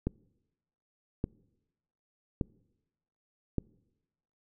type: click train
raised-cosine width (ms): 3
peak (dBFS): -16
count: 4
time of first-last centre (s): 0.07-3.583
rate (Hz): 0.854
effects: noise-tail reverb RT60 1.0 s tail -25 dB re dry